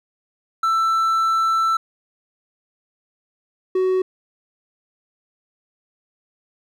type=tone pair in turn; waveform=triangle; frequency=1330 / 373.2 Hz; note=E6 / F#4; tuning=+15 / +15 cents; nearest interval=octave + minor seventh; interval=2200 cents; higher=first; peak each=-14 dBFS; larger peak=neither; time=0.63-1.77 / 3.75-4.02 s; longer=first; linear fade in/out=5 ms; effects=none

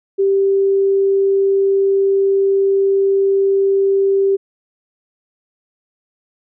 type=tone; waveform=sine; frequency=391.8 Hz; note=G4; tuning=1 cent flat; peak=-11 dBFS; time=0.18-4.37 s; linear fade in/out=20 ms; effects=none

